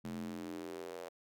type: tone with high-pass filter sweep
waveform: square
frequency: 43.21 Hz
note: F1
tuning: 18 cents flat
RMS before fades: -44 dBFS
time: 0.04-1.09 s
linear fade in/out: 10 ms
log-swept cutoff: 180 to 540 Hz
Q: 3.6
effects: none